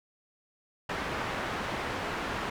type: low-pass noise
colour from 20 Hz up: white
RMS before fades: -34 dBFS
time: 0.89-2.5 s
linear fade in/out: 5 ms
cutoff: 1600 Hz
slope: 12 dB/octave
effects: none